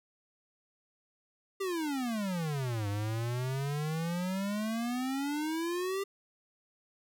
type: exponential two-way sweep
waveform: square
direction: down then up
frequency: 399.4 to 100 to 399.4 Hz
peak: -32 dBFS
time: 1.6-6.04 s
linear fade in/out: 10 ms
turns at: 2.88 s
effects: none